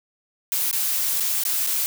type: noise with dropouts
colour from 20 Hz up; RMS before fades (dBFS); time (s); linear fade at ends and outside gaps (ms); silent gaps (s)
blue; -23; 0.52-1.86; 0; 0.712-0.729 / 1.2-1.205 / 1.436-1.452 / 1.665-1.671
effects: none

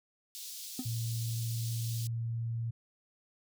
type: high-pass noise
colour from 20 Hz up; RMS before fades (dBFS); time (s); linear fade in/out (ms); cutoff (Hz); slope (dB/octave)
pink; -44; 0.35-2.07; 0; 3800; 24
type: tone with exponential decay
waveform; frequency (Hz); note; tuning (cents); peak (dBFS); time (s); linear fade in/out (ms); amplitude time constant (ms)
triangle; 254.9; C4; -45; -28; 0.79-0.88; 2; 19
type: tone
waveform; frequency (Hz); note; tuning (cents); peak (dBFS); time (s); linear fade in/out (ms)
sine; 115.5; A#2; -16; -32; 0.85-2.71; 10
effects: none

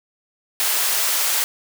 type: high-pass noise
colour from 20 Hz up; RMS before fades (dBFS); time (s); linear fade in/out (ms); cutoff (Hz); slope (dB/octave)
white; -20; 0.6-1.44; 0; 610; 12
effects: none

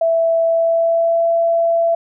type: tone with pitch glide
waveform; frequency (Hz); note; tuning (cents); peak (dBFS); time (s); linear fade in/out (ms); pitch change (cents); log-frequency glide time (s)
sine; 661 to 670.6; E5 to E5; +5 to +30; -12; 0.01-1.95; 5; +25; 0.45-1.28
effects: none

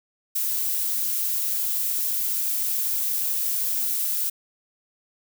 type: noise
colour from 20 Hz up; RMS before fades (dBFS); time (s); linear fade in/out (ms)
violet; -25; 0.35-4.3; 10
effects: none

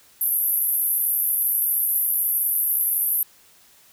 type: band-pass noise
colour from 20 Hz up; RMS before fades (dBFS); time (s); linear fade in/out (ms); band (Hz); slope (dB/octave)
white; -22; 0.21-3.23; 2; 11000 to 13000; 96
effects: white hiss -54 dBFS RMS until 3.92 s

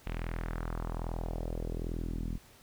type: tone with low-pass filter sweep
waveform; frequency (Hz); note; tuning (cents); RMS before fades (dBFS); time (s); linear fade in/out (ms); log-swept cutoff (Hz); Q
sawtooth; 41.22; E1; +1; -36; 0.06-2.38; 10; 2700 to 220; 2.1
effects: pink hiss -58 dBFS RMS until 2.62 s

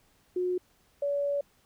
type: tone pair in turn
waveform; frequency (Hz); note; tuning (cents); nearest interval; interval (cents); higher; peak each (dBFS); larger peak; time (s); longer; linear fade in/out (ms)
sine; 362.2 / 569.7; F#4 / C#5; -37 / +47; minor sixth; 784; second; -26; neither; 0.36-0.58 / 1.02-1.41; second; 5
effects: pink hiss -66 dBFS RMS until 1.65 s

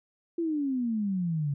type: exponential sweep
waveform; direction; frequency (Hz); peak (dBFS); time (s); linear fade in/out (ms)
sine; down; 344.9 to 138.59; -26; 0.38-1.54; 5
effects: none

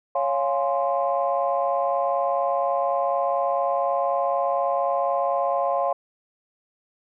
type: chord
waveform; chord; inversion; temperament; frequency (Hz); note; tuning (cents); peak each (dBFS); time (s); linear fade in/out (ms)
sine; Db major seventh; none; equal with one note detuned; 554.4 / 698.5 / 827.7 / 1046.5; Db5 / F5 / Ab5 / C6; 0 / 0 / -6 / 0; -24 / -24 / -29 / -27; 0.15-5.93; 5
effects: tanh soft clip ceiling -10 dBFS

